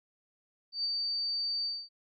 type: tone with ADSR envelope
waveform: sine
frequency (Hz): 4609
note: D8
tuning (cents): -33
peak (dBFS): -28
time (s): 0.72-1.89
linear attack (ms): 120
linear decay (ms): 27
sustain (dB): -2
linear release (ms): 240
effects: none